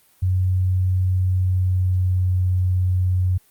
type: tone with pitch glide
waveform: sine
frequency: 92.5 to 91.65 Hz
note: F#2 to F#2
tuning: 0 to -16 cents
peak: -16 dBFS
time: 0.22-3.38 s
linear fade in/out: 10 ms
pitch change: -16 cents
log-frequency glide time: 1.31-2.34 s
effects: white hiss -57 dBFS RMS until 3.5 s + Opus 32 kbps